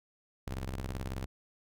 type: ring-modulated tone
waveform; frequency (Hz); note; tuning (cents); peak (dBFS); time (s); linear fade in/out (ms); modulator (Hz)
sawtooth; 65.41; C2; 0; -29; 0.47-1.26; 5; 23.5
effects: none